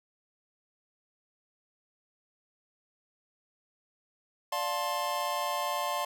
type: chord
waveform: square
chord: D minor seventh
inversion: none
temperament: just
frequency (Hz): 587.3 / 704.8 / 881 / 1057.2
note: D5 / F5 / A5 / C6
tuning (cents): 0 / +16 / +2 / +18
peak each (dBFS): -37 / -37 / -37 / -34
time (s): 4.52-6.05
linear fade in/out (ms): 5
effects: none